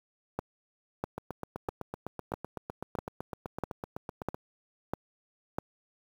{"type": "two click trains", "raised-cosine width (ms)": 1, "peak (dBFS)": [-22, -17], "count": [26, 9], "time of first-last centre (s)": [[1.18, 4.345], [0.39, 5.585]], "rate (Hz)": [7.9, 1.54], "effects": ["high-pass 60 Hz 12 dB/octave", "8-bit"]}